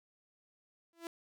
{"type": "tone with exponential growth", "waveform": "sawtooth", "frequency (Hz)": 335.5, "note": "E4", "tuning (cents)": 31, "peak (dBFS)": -33, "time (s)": [0.93, 1.07], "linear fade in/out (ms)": 1, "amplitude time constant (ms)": 30, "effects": []}